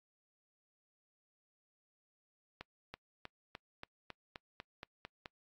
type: accelerating click train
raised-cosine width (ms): 0.3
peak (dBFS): -28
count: 11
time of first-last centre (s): 2.61-5.258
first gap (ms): 330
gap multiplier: 0.95
effects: noise-tail reverb RT60 0.1 s tail -26 dB re dry + AAC 48 kbps

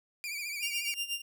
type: tone with vibrato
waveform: sawtooth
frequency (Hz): 2349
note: D7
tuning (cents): 0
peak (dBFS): -32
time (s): 0.24-0.94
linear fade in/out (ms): 0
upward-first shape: triangle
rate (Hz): 14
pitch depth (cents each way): 84
type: tone with tremolo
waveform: sawtooth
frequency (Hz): 2794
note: F7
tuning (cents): 0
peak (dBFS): -27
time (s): 0.62-1.22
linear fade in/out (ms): 10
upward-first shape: sine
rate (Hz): 8.3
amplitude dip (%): 80
effects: none

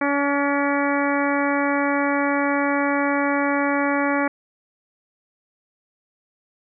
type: harmonic tone with a mistuned harmonic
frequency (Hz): 283.8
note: C#4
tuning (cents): +41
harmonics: 1 / 2 / 3 / 4 / 5 / 6 / 7 / 8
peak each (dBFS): -22 / -25 / -27 / -28 / -29 / -30 / -30 / -31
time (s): 0.01-4.28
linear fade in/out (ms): 5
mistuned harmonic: 7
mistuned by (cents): -23
effects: none

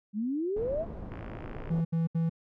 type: exponential sweep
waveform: sine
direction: up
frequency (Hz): 198.4 to 698.5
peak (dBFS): -28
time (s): 0.13-0.86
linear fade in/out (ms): 50
type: low-pass noise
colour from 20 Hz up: pink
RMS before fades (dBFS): -40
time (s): 0.56-1.81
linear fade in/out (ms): 5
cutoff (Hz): 600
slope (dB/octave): 12
type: click train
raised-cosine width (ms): 0.5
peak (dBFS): -30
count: 33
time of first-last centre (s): 1.12-1.692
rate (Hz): 55.9
type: tone bursts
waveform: triangle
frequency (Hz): 164.81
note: E3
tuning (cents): 0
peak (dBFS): -23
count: 3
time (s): 1.7-2.296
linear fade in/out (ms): 10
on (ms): 150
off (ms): 73
effects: none

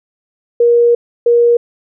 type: tone pair in turn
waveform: sine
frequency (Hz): 474.1 / 474.1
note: A#4 / A#4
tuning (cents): +29 / +29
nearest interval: unison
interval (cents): 0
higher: neither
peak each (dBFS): -6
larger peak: neither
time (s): 0.6-0.95 / 1.26-1.57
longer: first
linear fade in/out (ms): 5
effects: none

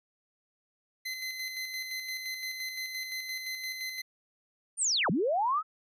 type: tone with tremolo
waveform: 25% pulse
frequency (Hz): 2048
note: C7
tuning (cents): -38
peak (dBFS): -30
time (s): 1.05-4.02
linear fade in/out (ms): 10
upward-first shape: square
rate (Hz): 5.8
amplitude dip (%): 40
type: linear two-way sweep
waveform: sine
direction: down then up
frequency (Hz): 9397 to 143.5 to 1319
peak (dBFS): -25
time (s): 4.77-5.63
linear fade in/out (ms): 50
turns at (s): 5.1
effects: resampled to 32000 Hz

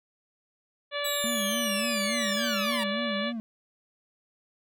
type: harmonic tone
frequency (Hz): 578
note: D5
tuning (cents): -28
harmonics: 1 / 2 / 3 / 4 / 5 / 6 / 7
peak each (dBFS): -32 / -37 / -36 / -38 / -39 / -37 / -42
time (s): 0.91-3.33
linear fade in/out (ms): 50
type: linear sweep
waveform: 15% pulse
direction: down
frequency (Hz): 3957 to 902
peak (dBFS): -24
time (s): 1.04-2.84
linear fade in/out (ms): 10
type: tone with vibrato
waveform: triangle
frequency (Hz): 219.8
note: A3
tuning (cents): -2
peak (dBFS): -29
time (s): 1.24-3.4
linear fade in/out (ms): 0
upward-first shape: sine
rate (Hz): 3.5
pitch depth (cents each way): 140
effects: none

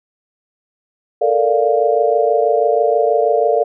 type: chord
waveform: sine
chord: Bb major seventh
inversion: third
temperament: equal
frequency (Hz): 440 / 466.2 / 587.3 / 698.5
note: A4 / Bb4 / D5 / F5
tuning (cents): 0 / 0 / 0 / 0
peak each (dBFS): -17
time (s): 1.21-3.64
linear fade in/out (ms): 10
effects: none

